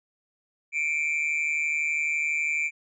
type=tone with amplitude modulation; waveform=triangle; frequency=2349 Hz; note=D7; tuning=in tune; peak=-19 dBFS; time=0.72-2.71 s; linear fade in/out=50 ms; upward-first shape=sine; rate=152 Hz; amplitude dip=75%; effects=resampled to 22050 Hz